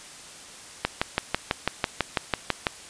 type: click train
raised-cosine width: 0.3 ms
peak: -5 dBFS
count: 12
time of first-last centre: 0.85-2.668 s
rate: 6.05 Hz
effects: white hiss -44 dBFS RMS until 2.89 s + resampled to 22050 Hz